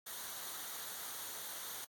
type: noise with comb filter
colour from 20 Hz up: white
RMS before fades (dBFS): -45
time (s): 0.06-1.85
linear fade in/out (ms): 10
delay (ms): 0.39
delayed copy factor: -0.55
effects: AAC 64 kbps